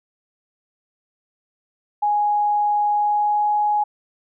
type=tone with pitch glide; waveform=sine; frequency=830.6 to 835.9 Hz; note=G#5 to G#5; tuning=0 to +11 cents; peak=-16 dBFS; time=2.02-3.84 s; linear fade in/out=10 ms; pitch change=+11 cents; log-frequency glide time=2.91-3.51 s; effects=none